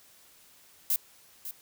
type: noise with echo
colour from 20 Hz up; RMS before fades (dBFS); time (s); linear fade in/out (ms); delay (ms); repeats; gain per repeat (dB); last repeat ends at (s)
violet; -26; 0.9-0.96; 2; 550; 1; -12; 1.51
effects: white hiss -58 dBFS RMS until 1.61 s